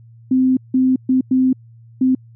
sine tone bursts at uneven times, 258.6 Hz, C4, 20 cents flat, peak -11 dBFS, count 5, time 0.31-0.57 / 0.74-0.96 / 1.09-1.21 / 1.31-1.53 / 2.01-2.15 s, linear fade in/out 5 ms, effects added 115 Hz sine -41 dBFS peak until 2.35 s

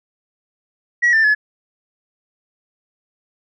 sine tone with pitch steps, 1919 / 1783 / 1708 Hz, A#6 / A6 / G#6, +50 / +22 / +48 cents, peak -9 dBFS, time 1.02-1.35 s, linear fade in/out 20 ms, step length 110 ms, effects tanh soft clip ceiling -9 dBFS

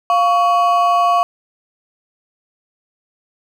triangle ring-modulated tone, 911 Hz, A#5, 40 cents flat, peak -6 dBFS, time 0.1-1.23 s, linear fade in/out 0 ms, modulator 211 Hz, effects none

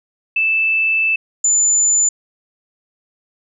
sine tone pair in turn, 2637 / 7040 Hz, E7 / A8, 0 / 0 cents, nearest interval octave + perfect fourth, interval 1700 cents, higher second, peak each -13 / -11 dBFS, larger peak second, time 0.36-1.16 / 1.44-2.09 s, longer first, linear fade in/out 5 ms, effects none

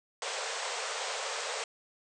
pink band-pass noise, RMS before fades -36 dBFS, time 0.22-1.64 s, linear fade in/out 2 ms, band 430 to 8500 Hz, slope 96 dB/octave, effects none

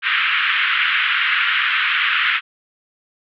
pink band-pass noise, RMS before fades -18 dBFS, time 0.02-2.41 s, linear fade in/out 50 ms, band 1300 to 3200 Hz, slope 48 dB/octave, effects none

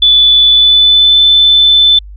sine tone with pitch glide, 3475 to 3519 Hz, A7 to A7, -22 to 0 cents, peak -3 dBFS, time 0.02-1.99 s, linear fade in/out 5 ms, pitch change +22 cents, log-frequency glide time 0.48-1.19 s, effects added 50 Hz sine -27 dBFS peak until 2.16 s

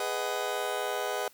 30% pulse chord, G# minor seventh, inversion none, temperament just, 415.3 / 498.4 / 623 / 747.5 Hz, G#4 / B4 / D#5 / F#5, 0 / +16 / +2 / +17 cents, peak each -33 dBFS, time 0-1.28 s, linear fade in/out 2 ms, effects white hiss -59 dBFS RMS until 1.33 s

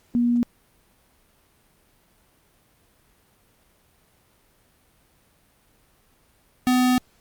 sine / square tone pair in turn, 239.7 / 251.6 Hz, A#3 / B3, +48 / +32 cents, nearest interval minor second, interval 84 cents, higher second, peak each -17 / -17 dBFS, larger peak neither, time 0.15-0.43 / 6.67-6.98 s, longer second, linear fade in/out 0 ms, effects pink hiss -61 dBFS RMS until 7.2 s + Opus 48 kbps

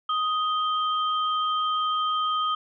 sine tone pair together, 1249 / 3147 Hz, D#6 / G7, +6 / +6 cents, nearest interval octave + major third, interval 1600 cents, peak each -23 / -31 dBFS, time 0.09-2.55 s, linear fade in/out 5 ms, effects none

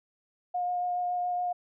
sine tone with vibrato, 715 Hz, F5, 41 cents sharp, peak -27 dBFS, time 0.54-1.53 s, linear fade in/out 10 ms, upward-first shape sine, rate 7.1 Hz, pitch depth 10 cents each way, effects none

